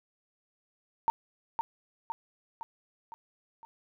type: tone with echo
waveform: sine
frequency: 915 Hz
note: A#5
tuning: 32 cents flat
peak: -21 dBFS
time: 1.08-1.1 s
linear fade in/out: 0 ms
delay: 510 ms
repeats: 5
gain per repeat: -5 dB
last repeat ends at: 3.65 s
effects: none